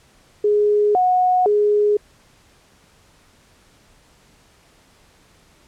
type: tone with pitch steps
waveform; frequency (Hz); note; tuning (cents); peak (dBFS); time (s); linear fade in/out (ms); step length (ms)
sine; 416.4 / 732 / 416.1; G#4 / F#5 / G#4; +5 / -19 / +3; -13; 0.44-1.97; 5; 510
effects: pink hiss -54 dBFS RMS until 5.67 s + low-pass 10000 Hz 12 dB/octave